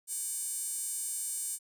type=tone with high-pass filter; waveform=square; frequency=329.6 Hz; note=E4; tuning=in tune; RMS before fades=-36 dBFS; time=0.07-1.59 s; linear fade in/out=50 ms; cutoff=8600 Hz; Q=4.5; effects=none